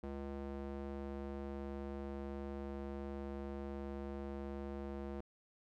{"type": "tone with band-pass filter", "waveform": "square", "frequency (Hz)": 69.3, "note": "C#2", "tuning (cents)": 0, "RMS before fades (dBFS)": -44, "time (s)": [0.03, 5.21], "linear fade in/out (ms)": 5, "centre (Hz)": 390, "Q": 0.81, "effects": []}